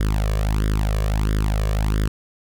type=tone with flanger; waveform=sawtooth; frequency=52.3 Hz; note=G#1; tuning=13 cents sharp; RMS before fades=-20 dBFS; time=0-2.08 s; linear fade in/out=5 ms; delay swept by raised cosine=0.58 to 1.78 ms; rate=1.5 Hz; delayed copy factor=+1; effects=none

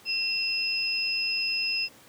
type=tone pair together; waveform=sine; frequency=2700 / 5097 Hz; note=E7 / D#8; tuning=+41 / +41 cents; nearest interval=major seventh; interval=1100 cents; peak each=-28 / -28 dBFS; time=0.05-1.89 s; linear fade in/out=50 ms; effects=pink hiss -53 dBFS RMS until 2.08 s + high-pass 150 Hz 12 dB/octave

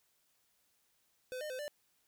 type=tone with pitch steps; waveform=square; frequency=508 / 607 / 513 / 590 Hz; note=B4 / D#5 / C5 / D5; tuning=+49 / -43 / -34 / +8 cents; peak=-40 dBFS; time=1.32-1.68 s; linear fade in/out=0 ms; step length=90 ms; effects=white hiss -75 dBFS RMS until 2.07 s

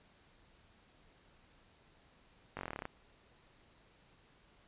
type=slowing click train; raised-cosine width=0.5 ms; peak=-25 dBFS; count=12; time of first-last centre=2.57-2.854 s; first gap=20 ms; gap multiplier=1.05; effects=pink hiss -66 dBFS RMS until 4.67 s + resampled to 8000 Hz

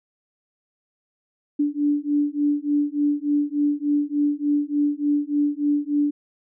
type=beating tone pair; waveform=sine; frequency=290 / 293.4 Hz; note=D4 / D4; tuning=-22 / -2 cents; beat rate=3.4 Hz; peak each=-22 dBFS; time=1.59-6.11 s; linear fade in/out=10 ms; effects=none

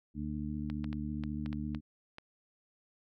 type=harmonic tone; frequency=74.7 Hz; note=D2; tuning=30 cents sharp; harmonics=1 / 2 / 3 / 4; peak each=-41 / -41 / -38 / -42 dBFS; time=0.14-1.81 s; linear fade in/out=50 ms
type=clicks; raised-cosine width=0.3 ms; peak=-29 dBFS; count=8; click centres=0.7 / 0.843 / 0.929 / 1.237 / 1.461 / 1.529 / 1.748 / 2.184 s
effects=none

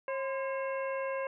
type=harmonic tone with a mistuned harmonic; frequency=540 Hz; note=C#5; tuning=45 cents flat; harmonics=1 / 2 / 3 / 4 / 5; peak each=-33 / -39 / -43 / -45 / -47 dBFS; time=0.08-1.27 s; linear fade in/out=2 ms; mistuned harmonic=2; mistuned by=-78 cents; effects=none

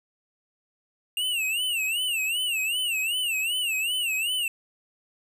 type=tone with vibrato; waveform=square; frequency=2769 Hz; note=F7; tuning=15 cents flat; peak=-25 dBFS; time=1.17-4.48 s; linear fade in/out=2 ms; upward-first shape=sine; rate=2.6 Hz; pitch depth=160 cents each way; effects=none

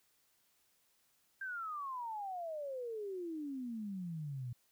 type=exponential sweep; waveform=sine; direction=down; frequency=1600 to 118.1 Hz; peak=-39 dBFS; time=1.41-4.53 s; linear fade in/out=5 ms; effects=white hiss -74 dBFS RMS until 4.71 s

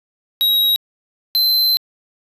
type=tone pair in turn; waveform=square; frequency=3827 / 4087 Hz; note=A#7 / C8; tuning=+45 / -41 cents; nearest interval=minor second; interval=114 cents; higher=second; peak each=-13 dBFS; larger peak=neither; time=0.41-0.76 / 1.35-1.77 s; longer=second; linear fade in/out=0 ms; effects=resampled to 32000 Hz

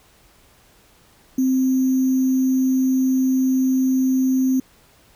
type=tone with sample-and-hold; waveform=sine; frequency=261.1 Hz; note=C4; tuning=3 cents flat; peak=-15 dBFS; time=1.38-4.6 s; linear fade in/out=5 ms; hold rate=6300 Hz; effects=pink hiss -54 dBFS RMS until 5.15 s

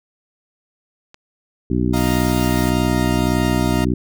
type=click; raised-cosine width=0.2 ms; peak=-24 dBFS; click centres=1.144 s
type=harmonic tone; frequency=61.74 Hz; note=B1; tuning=in tune; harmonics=1 / 2 / 3 / 4 / 5 / 6; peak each=-23 / -22 / -23 / -21 / -22 / -26 dBFS; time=1.7-3.94 s; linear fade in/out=5 ms
type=chord; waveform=sawtooth; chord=Eb suspended second; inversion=none; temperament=equal; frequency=622.3 / 698.5 / 932.3 Hz; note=Eb5 / F5 / Bb5; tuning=0 / 0 / 0 cents; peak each=-24 dBFS; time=1.93-3.85 s; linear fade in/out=10 ms
type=high-pass noise; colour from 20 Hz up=white; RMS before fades=-33 dBFS; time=1.96-2.7 s; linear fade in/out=5 ms; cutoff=430 Hz; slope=24 dB/octave
effects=none

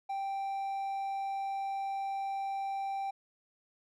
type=tone; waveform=triangle; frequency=784 Hz; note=G5; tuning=in tune; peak=-31 dBFS; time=0.09-3.11 s; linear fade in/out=10 ms; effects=none

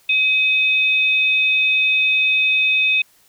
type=tone pair together; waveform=sine; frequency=2542 / 3595 Hz; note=D#7 / A7; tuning=+36 / +36 cents; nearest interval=tritone; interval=600 cents; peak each=-14 / -22 dBFS; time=0.09-3.02 s; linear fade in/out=5 ms; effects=white hiss -55 dBFS RMS until 3.28 s

